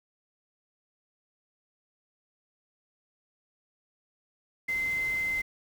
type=tone in noise; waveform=sine; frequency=2069 Hz; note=C7; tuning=20 cents flat; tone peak=-27 dBFS; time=4.68-5.42 s; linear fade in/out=10 ms; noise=pink; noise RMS=-45 dBFS; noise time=4.68-5.42 s; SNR=+15 dB; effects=none